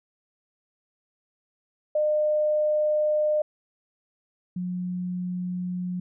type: tone pair in turn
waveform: sine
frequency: 606 / 180.16 Hz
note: D#5 / F#3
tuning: -46 / -46 cents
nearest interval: octave + major sixth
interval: 2100 cents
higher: first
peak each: -20 / -27 dBFS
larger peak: first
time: 1.95-3.42 / 4.56-6 s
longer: first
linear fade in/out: 5 ms
effects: none